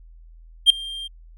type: tone with ADSR envelope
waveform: triangle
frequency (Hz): 3187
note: G7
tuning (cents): +28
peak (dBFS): -4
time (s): 0.66-1.08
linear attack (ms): 40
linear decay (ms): 4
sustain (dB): -24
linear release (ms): 16
effects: added 41 Hz sine -43 dBFS peak until 1.37 s